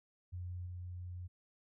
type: tone with level steps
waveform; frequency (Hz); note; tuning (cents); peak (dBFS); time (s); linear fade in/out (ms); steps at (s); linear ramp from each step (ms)
sine; 89.4; F2; +41; -40 / -42; 0.32-1.28; 20; 0.66; 5
effects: none